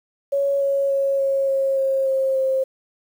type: tone with pitch steps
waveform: sine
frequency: 558 / 553.8 / 549.7 / 545.6 / 541.5 / 537.4 / 533.4 / 529.4 Hz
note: C#5 / C#5 / C#5 / C#5 / C#5 / C5 / C5 / C5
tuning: +11 / -2 / -15 / -28 / -41 / +46 / +33 / +20 cents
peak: -17 dBFS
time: 0.32-2.64 s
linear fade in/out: 10 ms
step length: 290 ms
effects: 8-bit